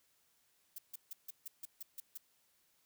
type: noise bursts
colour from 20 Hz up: violet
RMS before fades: -45 dBFS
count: 9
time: 0.76-2.176 s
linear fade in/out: 5 ms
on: 24 ms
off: 150 ms
effects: white hiss -74 dBFS RMS until 2.85 s